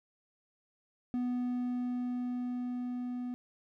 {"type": "tone with level ramp", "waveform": "triangle", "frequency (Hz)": 247, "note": "B3", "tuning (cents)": 0, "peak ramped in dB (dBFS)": [-28, -33], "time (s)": [1.14, 3.34], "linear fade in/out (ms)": 0, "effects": []}